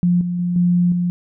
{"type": "tone with level steps", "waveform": "sine", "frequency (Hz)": 176.3, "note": "F3", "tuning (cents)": 17, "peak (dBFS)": [-12, -19, -17, -12, -16], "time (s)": [0.03, 1.1], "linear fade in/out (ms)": 0, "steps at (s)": [0.21, 0.39, 0.56, 0.92], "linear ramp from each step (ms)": 2, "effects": []}